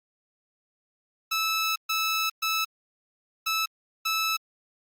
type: tone bursts at uneven times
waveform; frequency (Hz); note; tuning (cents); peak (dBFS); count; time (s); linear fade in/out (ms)
15% pulse; 1308; E6; -14; -18; 5; 1.31-1.76 / 1.89-2.3 / 2.42-2.65 / 3.46-3.66 / 4.05-4.37; 10
effects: Opus 48 kbps